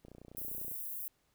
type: click train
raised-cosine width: 2 ms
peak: -38 dBFS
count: 21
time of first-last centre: 0.05-0.714 s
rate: 30.1 Hz
type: high-pass noise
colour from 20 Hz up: white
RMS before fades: -41 dBFS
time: 0.37-1.08 s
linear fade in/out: 0 ms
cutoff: 12000 Hz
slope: 24 dB/octave
effects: pink hiss -75 dBFS RMS until 1.34 s